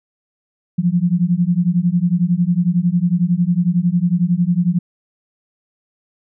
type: beating tone pair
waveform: sine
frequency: 170 / 181 Hz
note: F3 / F#3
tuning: -46 / -38 cents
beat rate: 11 Hz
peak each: -16 dBFS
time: 0.78-4.79 s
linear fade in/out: 10 ms
effects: none